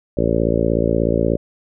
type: harmonic tone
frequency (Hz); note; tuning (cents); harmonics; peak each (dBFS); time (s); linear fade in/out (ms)
56.6; A1; +50; 1 / 2 / 3 / 4 / 5 / 6 / 7 / 8 / 9 / 10; -24 / -24 / -24 / -24 / -24 / -24 / -24 / -24 / -24 / -24; 0.17-1.37; 5
effects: none